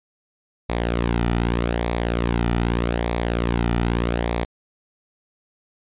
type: tone with flanger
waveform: sawtooth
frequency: 58.4 Hz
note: A#1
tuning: 4 cents sharp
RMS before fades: -22 dBFS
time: 0.69-4.45 s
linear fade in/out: 10 ms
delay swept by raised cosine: 0.67 to 1.87 ms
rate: 0.82 Hz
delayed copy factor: -0.55
effects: resampled to 8000 Hz